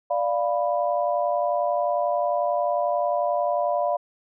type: chord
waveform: sine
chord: B diminished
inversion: first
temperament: equal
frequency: 587.3 / 698.5 / 987.8 Hz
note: D5 / F5 / B5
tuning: 0 / 0 / 0 cents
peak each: -24 / -24 / -29 dBFS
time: 0.1-3.97 s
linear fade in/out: 10 ms
effects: none